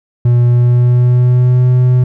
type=tone with pitch glide; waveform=triangle; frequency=121 to 125.7 Hz; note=B2 to B2; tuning=-35 to +31 cents; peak=-4 dBFS; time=0.25-2.04 s; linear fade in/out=5 ms; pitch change=+66 cents; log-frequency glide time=0.45-1.68 s; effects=none